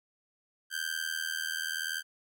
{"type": "tone with amplitude modulation", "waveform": "sawtooth", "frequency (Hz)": 1567, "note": "G6", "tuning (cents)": -1, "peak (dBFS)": -25, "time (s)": [0.7, 2.03], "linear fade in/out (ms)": 50, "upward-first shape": "sine", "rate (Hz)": 80.5, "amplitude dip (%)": 90, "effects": []}